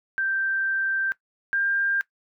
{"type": "tone pair in turn", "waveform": "sine", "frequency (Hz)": [1568, 1596.3], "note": ["G6", "G6"], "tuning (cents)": [0, 31], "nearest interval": "unison", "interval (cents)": 31, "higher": "second", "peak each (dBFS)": [-22, -21], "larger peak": "second", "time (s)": [[0.18, 1.12], [1.53, 2.01]], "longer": "first", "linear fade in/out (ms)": 0, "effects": ["noise-tail reverb RT60 0.1 s tail -18 dB re dry"]}